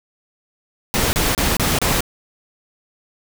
pink noise bursts, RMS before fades -18 dBFS, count 5, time 0.94-2.006 s, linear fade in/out 0 ms, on 190 ms, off 29 ms, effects none

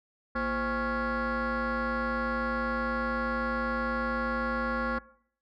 sine tone with frequency modulation, 813 Hz, G#5, 37 cents flat, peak -25 dBFS, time 0.35-4.99 s, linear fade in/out 10 ms, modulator 289 Hz, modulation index 2.8, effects noise-tail reverb RT60 0.6 s tail -21 dB re dry + tanh soft clip ceiling -26 dBFS

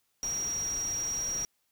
sine tone in noise, 5690 Hz, F8, 31 cents sharp, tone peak -30 dBFS, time 0.23-1.45 s, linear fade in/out 0 ms, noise pink, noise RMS -44 dBFS, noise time 0.23-1.45 s, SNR +11 dB, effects white hiss -75 dBFS RMS until 1.71 s

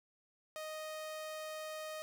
sawtooth tone, 622.3 Hz, D#5, in tune, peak -38 dBFS, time 0.56-2.02 s, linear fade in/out 0 ms, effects none

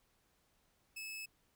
sawtooth tone, 2600 Hz, E7, 24 cents flat, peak -40 dBFS, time 0.96-1.26 s, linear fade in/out 10 ms, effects pink hiss -75 dBFS RMS until 1.55 s

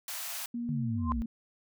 white high-pass noise, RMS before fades -38 dBFS, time 0.08-0.46 s, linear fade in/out 2 ms, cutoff 610 Hz, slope 96 dB/octave
sine tone with vibrato, 233.1 Hz, A#3, in tune, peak -32 dBFS, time 0.54-1.26 s, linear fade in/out 5 ms, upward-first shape square, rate 2.4 Hz, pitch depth 32 cents each way
sine linear sweep, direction down, 155.56 to 52.5 Hz, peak -31 dBFS, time 0.69-1.22 s, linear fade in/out 0 ms
sine tone with exponential growth, 1046.5 Hz, C6, in tune, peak -25 dBFS, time 0.98-1.12 s, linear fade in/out 0 ms, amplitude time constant 29 ms
effects none

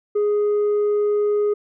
sine tone with tanh clipping, 415.3 Hz, G#4, in tune, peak -17 dBFS, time 0.15-1.54 s, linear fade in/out 10 ms, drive 2 dB, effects none

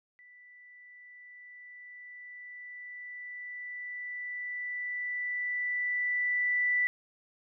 sine tone with level ramp, 1975.5 Hz, B6, in tune, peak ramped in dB -53 to -24 dBFS, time 0.19-6.87 s, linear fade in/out 0 ms, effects none

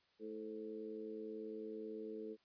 harmonic tone with a mistuned harmonic, 109 Hz, A2, 16 cents flat, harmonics 2 / 3 / 4 / 5, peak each -52 / -50 / -46 / -59 dBFS, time 0.19-2.37 s, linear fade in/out 50 ms, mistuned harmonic 5, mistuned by -59 cents, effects white hiss -75 dBFS RMS until 2.44 s + resampled to 11025 Hz

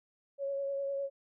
sine tone with vibrato, 554.4 Hz, C#5, in tune, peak -32 dBFS, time 0.38-1.1 s, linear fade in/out 50 ms, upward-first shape sine, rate 9.9 Hz, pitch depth 17 cents each way, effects none

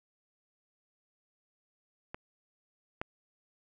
clicks, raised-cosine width 0.5 ms, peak -24 / -19 dBFS, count 2, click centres 2.145 / 3.015 s, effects none

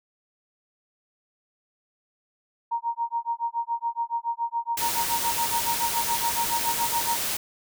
sine tone with tremolo, 933 Hz, A#5, 1 cent sharp, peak -22 dBFS, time 2.71-7.17 s, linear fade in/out 10 ms, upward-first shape sine, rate 7.1 Hz, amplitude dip 100%
white noise, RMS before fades -28 dBFS, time 4.77-7.37 s, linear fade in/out 5 ms
effects none

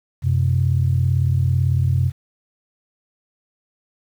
sine tone pair together, 91.71 / 129.7 Hz, F#2 / C3, -15 / -15 cents, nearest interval tritone, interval 600 cents, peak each -17 dBFS, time 0.22-2.12 s, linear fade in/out 50 ms, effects tanh soft clip ceiling -7 dBFS + 8-bit

